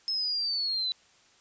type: linear sweep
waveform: sine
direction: down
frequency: 5230 to 3951 Hz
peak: -27 dBFS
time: 0.08-0.92 s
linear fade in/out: 0 ms
effects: white hiss -61 dBFS RMS until 1.4 s + resampled to 16000 Hz